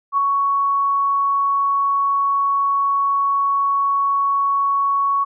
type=tone with ADSR envelope; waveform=sine; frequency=1114 Hz; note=C#6; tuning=8 cents sharp; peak=-12 dBFS; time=0.12-5.25 s; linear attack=57 ms; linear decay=3 ms; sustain=-3 dB; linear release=21 ms; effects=none